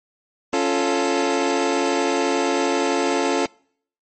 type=chord; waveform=25% pulse; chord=Db augmented; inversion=none; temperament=equal; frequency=277.2 / 349.2 / 440 Hz; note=Db4 / F4 / A4; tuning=0 / 0 / 0 cents; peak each=-19 dBFS; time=0.53-3.46 s; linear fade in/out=2 ms; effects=noise-tail reverb RT60 0.6 s tail -26 dB re dry + MP3 32 kbps